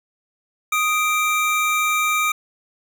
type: tone pair together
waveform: square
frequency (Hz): 1244.9 / 2350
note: D#6 / D7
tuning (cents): +1 / +1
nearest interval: major seventh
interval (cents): 1100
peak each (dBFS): -21 / -21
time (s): 0.72-2.32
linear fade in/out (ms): 5
effects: none